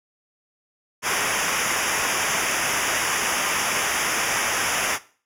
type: noise with comb filter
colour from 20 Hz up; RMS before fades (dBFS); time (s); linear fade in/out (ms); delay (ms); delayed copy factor
pink; -23; 1.02-4.99; 50; 0.24; -1
effects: noise-tail reverb RT60 0.4 s tail -17 dB re dry + low-pass 12000 Hz 12 dB/octave